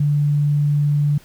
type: tone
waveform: sine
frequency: 146.2 Hz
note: D3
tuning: 7 cents flat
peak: -14 dBFS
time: 0-1.18 s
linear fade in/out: 5 ms
effects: pink hiss -49 dBFS RMS until 1.24 s